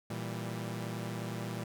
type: chord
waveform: sawtooth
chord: E diminished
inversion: second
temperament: equal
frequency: 116.54 / 164.81 / 196 Hz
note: Bb2 / E3 / G3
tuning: 0 / 0 / 0 cents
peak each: -35 / -38 / -38 dBFS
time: 0.1-1.64 s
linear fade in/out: 5 ms
effects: none